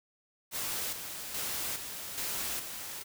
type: noise with tremolo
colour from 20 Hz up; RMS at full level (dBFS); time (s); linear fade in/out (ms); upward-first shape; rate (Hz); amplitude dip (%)
white; -35; 0.51-3.04; 50; square; 1.2; 50
effects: none